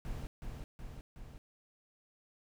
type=noise with echo; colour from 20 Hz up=brown; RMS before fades=-40 dBFS; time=0.05-0.27 s; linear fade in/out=0 ms; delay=370 ms; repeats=3; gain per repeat=-3 dB; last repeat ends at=1.38 s; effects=none